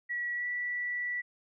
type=tone with pitch glide; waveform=sine; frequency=1931 to 1956.8 Hz; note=B6 to B6; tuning=-39 to -16 cents; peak=-31 dBFS; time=0.09-1.22 s; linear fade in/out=20 ms; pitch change=+23 cents; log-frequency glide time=0.35-0.46 s; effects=none